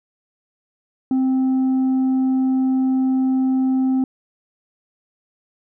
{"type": "tone with tanh clipping", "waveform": "sine", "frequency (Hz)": 261.4, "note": "C4", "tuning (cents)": -1, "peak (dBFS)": -16, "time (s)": [1.11, 4.04], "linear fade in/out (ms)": 2, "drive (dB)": 3, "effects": []}